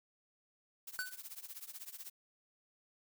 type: noise with tremolo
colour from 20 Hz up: blue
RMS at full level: -45 dBFS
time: 0.87-2.1 s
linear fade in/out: 5 ms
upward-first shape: triangle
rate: 16 Hz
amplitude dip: 95%
type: tone with exponential decay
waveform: square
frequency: 1501 Hz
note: F#6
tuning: 24 cents sharp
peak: -34 dBFS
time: 0.99-1.21 s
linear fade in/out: 0 ms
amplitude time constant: 47 ms
effects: none